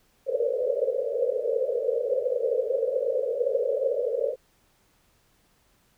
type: band-pass noise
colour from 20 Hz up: white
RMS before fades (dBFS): -26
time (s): 0.26-4.36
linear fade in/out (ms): 50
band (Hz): 450 to 560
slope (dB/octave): 96
effects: pink hiss -65 dBFS RMS until 5.97 s